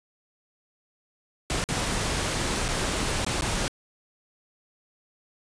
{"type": "noise with dropouts", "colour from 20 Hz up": "pink", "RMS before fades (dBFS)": -27, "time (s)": [1.5, 3.68], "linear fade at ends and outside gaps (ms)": 0, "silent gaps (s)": [[1.64, 1.689], [2.681, 2.688], [3.248, 3.265], [3.41, 3.421]], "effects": ["resampled to 22050 Hz"]}